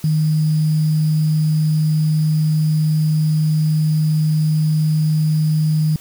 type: tone with sample-and-hold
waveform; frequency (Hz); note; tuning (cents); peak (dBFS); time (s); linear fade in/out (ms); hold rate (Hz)
sine; 155; D#3; -6; -13; 0.04-5.96; 2; 4900
effects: white hiss -42 dBFS RMS until 6 s